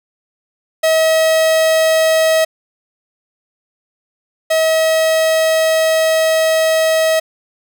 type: tone pair in turn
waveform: 45% pulse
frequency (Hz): 640 / 640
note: D#5 / D#5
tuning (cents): +49 / +49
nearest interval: unison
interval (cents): 0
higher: neither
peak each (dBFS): -10 / -11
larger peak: first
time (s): 0.83-2.45 / 4.5-7.2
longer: second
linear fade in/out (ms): 10
effects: none